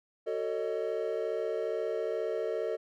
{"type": "chord", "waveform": "triangle", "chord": "D# half-diminished seventh", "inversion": "first", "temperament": "just", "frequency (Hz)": [373.4, 448, 560, 622.3], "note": ["F#4", "A4", "C#5", "D#5"], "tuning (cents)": [16, 31, 18, 0], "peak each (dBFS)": [-36, -31, -37, -34], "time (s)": [0.26, 2.77], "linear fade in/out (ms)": 20, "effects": []}